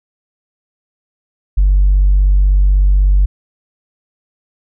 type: tone with tanh clipping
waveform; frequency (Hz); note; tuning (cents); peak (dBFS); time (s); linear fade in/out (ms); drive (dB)
triangle; 48.12; G1; -31; -7; 1.57-3.26; 10; 5
effects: none